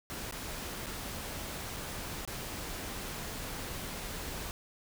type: noise with dropouts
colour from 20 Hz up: pink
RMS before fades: -40 dBFS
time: 0.1-4.51 s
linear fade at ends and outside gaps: 0 ms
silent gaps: 0.311-0.324 / 0.861-0.867 / 1.764-1.767 / 2.251-2.276 s
effects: none